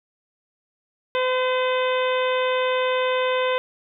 harmonic tone, 510 Hz, C5, 44 cents flat, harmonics 1 / 2 / 3 / 4 / 5 / 6 / 7, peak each -21 / -26 / -31 / -32 / -32 / -35 / -34 dBFS, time 1.15-3.58 s, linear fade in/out 0 ms, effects none

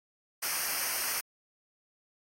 white noise with comb filter, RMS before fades -32 dBFS, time 0.42-1.21 s, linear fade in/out 10 ms, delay 0.27 ms, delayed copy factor -0.75, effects AAC 48 kbps

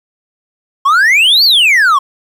triangle exponential two-way sweep, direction up then down, 1057 to 4699 to 1057 Hz, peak -4 dBFS, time 0.85-1.99 s, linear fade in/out 10 ms, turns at 1.44 s, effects 7-bit

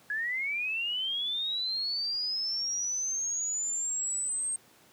sine linear sweep, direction up, 1661.2 to 8490 Hz, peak -29 dBFS, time 0.1-4.56 s, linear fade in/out 2 ms, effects pink hiss -59 dBFS RMS until 4.92 s + high-pass 150 Hz 12 dB/octave

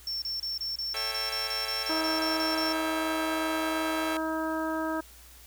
triangle tone bursts, 5420 Hz, E8, 47 cents sharp, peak -29 dBFS, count 15, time 0.07-2.726 s, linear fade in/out 2 ms, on 150 ms, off 29 ms
10% pulse chord, A dominant seventh, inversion none, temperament just, 440 / 550 / 660 / 792 Hz, A4 / C#5 / E5 / G5, 0 / -14 / +2 / +18 cents, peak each -32 dBFS, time 0.94-4.17 s, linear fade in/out 2 ms
harmonic tone, 318.6 Hz, D#4, 41 cents sharp, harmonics 1 / 2 / 3 / 4 / 5, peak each -31 / -34 / -36 / -37 / -38 dBFS, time 1.89-5.01 s, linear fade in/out 10 ms
effects added 60 Hz sine -53 dBFS peak until 5.46 s + white hiss -53 dBFS RMS until 5.46 s

